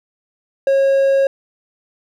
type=tone; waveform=triangle; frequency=545 Hz; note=C#5; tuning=29 cents flat; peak=-9 dBFS; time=0.67-1.27 s; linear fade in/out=2 ms; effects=none